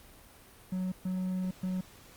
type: tone bursts at uneven times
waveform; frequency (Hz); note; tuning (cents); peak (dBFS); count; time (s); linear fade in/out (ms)
triangle; 185; F#3; 0; -28; 3; 0.72-0.92 / 1.05-1.51 / 1.63-1.81; 5
effects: pink hiss -55 dBFS RMS until 2.16 s + Opus 32 kbps